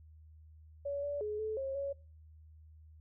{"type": "tone with pitch steps", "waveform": "sine", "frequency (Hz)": [566, 576, 422.2, 434.4, 539, 557], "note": ["C#5", "D5", "G#4", "A4", "C#5", "C#5"], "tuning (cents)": [36, -34, 29, -22, -49, 8], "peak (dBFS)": -34, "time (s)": [0.85, 1.93], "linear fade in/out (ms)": 10, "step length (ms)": 180, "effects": ["noise-tail reverb RT60 0.4 s tail -23 dB re dry", "added 78 Hz sine -54 dBFS peak until 3 s"]}